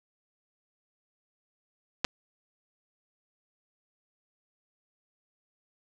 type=clicks; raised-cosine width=0.2 ms; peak=-10 / -9 dBFS; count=2; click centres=2.045 / 2.049 s; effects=none